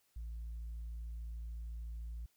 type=tone; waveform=sine; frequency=56.8 Hz; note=A#1; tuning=44 cents flat; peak=-39 dBFS; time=0.16-2.26 s; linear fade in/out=5 ms; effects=tanh soft clip ceiling -39 dBFS + white hiss -75 dBFS RMS until 2.36 s